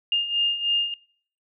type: beating tone pair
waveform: sine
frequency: 2819 / 2822.2 Hz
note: F7 / F7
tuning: +16 / +17 cents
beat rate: 3.2 Hz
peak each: -27 / -22 dBFS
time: 0.12-0.94 s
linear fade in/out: 2 ms
effects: noise-tail reverb RT60 0.6 s tail -25 dB re dry